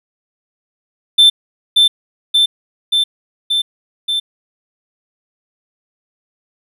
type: tone with echo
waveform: triangle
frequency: 3549 Hz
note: A7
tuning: 14 cents sharp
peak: -3 dBFS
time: 1.18-1.3 s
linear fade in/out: 10 ms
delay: 580 ms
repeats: 5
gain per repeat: -2 dB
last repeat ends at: 4.2 s
effects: none